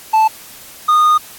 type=tone pair in turn; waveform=triangle; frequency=877 / 1229.3 Hz; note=A5 / D#6; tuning=-6 / -21 cents; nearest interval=tritone; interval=585 cents; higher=second; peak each=-6 dBFS; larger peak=neither; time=0.13-0.28 / 0.88-1.18 s; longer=second; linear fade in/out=10 ms; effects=white hiss -37 dBFS RMS until 1.38 s + AAC 64 kbps